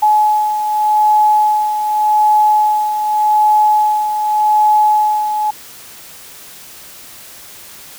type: beating tone pair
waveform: sine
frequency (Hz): 849 / 849.85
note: G#5 / G#5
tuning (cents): +38 / +40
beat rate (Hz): 0.85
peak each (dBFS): -10 / -18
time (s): 0.02-5.51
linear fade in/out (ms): 10
effects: white hiss -36 dBFS RMS until 7.98 s